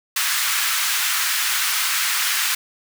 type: high-pass noise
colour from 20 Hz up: pink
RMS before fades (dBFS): -21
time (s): 0.16-2.55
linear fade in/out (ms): 5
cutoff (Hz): 1300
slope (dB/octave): 24
effects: none